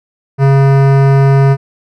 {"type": "tone with hard clipping", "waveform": "sine", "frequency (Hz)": 137.1, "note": "C#3", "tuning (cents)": -19, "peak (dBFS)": -7, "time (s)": [0.38, 1.57], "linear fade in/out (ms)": 50, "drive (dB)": 18, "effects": []}